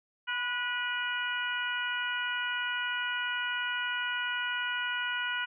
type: harmonic tone with a mistuned harmonic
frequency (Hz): 487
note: B4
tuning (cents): -24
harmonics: 2 / 3 / 4 / 5 / 6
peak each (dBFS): -39 / -32 / -40 / -40 / -37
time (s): 0.27-5.46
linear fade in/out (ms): 20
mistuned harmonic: 2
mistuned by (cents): +28
effects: none